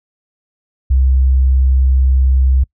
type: tone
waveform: sine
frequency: 65.41 Hz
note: C2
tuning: in tune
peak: -8 dBFS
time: 0.9-2.64 s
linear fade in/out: 10 ms
effects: noise-tail reverb RT60 0.1 s tail -25 dB re dry